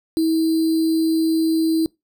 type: tone with sample-and-hold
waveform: sine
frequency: 322.5 Hz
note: E4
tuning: 38 cents flat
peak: -15 dBFS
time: 0.17-1.86 s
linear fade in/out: 0 ms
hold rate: 4410 Hz
effects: noise-tail reverb RT60 0.2 s tail -25 dB re dry